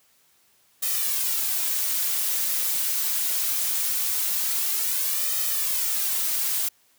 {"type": "noise with flanger", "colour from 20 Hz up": "blue", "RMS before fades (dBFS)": -25, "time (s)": [0.82, 6.69], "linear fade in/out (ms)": 10, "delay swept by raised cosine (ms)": [1.6, 6.1], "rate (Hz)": 0.22, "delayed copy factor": 0.7, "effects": ["white hiss -62 dBFS RMS until 6.98 s", "high-pass 60 Hz 12 dB/octave"]}